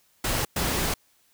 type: noise bursts at uneven times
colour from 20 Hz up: pink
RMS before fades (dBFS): -26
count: 2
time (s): 0.24-0.45 / 0.56-0.94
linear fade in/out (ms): 5
effects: white hiss -64 dBFS RMS until 1.33 s